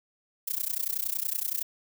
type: noise with amplitude modulation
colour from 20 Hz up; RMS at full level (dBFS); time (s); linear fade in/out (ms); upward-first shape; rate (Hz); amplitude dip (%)
violet; -27; 0.47-1.63; 10; sine; 30.7; 95
effects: none